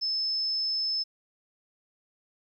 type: tone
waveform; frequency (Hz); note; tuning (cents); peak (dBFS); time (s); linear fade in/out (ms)
sine; 5240; E8; -11; -26; 0.01-1.04; 20
effects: 11-bit